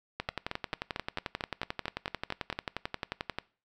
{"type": "two click trains", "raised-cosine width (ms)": 0.3, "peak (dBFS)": [-17, -16], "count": [11, 37], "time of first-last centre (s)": [[0.29, 2.527], [0.2, 3.386]], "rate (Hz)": [4.47, 11.3], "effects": ["noise-tail reverb RT60 0.4 s tail -22 dB re dry"]}